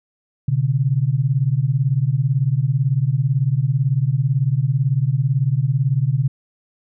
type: beating tone pair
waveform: sine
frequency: 125.1 / 143.1 Hz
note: B2 / D3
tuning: +23 / -45 cents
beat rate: 18 Hz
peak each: -18 dBFS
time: 0.48-6.28 s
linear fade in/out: 5 ms
effects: none